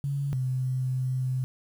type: tone pair in turn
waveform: sine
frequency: 140.4 / 128.94 Hz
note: C#3 / C3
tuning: +22 / -25 cents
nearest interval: minor second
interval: 147 cents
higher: first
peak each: -26 / -25 dBFS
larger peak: second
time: 0.04-0.33 / 0.33-1.44 s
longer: second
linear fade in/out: 0 ms
effects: 9-bit